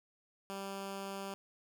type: tone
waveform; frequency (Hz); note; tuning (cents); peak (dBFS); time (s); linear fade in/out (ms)
10% pulse; 196; G3; 0; -32; 0.5-1.34; 0
effects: none